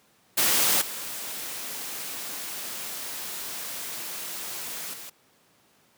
white noise with level steps, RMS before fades -22 / -35 / -41 dBFS, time 0.37-5.1 s, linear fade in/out 10 ms, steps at 0.81 / 4.93 s, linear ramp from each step 10 ms, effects pink hiss -62 dBFS RMS until 5.97 s + high-pass 150 Hz 12 dB/octave

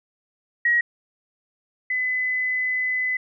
sine tone pair in turn, 1900 / 2013 Hz, A#6 / B6, +33 / +33 cents, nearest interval minor second, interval 100 cents, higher second, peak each -16 / -21 dBFS, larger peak first, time 0.65-0.81 / 1.9-3.17 s, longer second, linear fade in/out 5 ms, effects none

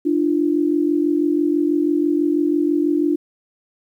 sine tone pair together, 297.4 / 343.5 Hz, D4 / F4, +22 / -29 cents, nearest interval major second, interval 249 cents, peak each -17 / -19 dBFS, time 0.05-3.16 s, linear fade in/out 10 ms, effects 9-bit

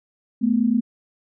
sine tone pair together, 218.1 / 246.9 Hz, A3 / B3, -15 / 0 cents, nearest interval major second, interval 215 cents, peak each -19 dBFS, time 0.41-0.81 s, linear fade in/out 20 ms, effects none

